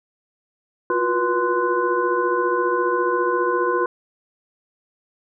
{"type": "tone cluster", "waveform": "sine", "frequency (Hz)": [345.4, 360.1, 484.7, 1036, 1484], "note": ["F4", "F#4", "B4", "C6", "F#6"], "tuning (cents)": [-19, -47, -32, -17, 5], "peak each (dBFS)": [-29, -23, -23, -22, -27], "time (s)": [0.9, 3.86], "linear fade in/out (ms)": 2, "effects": []}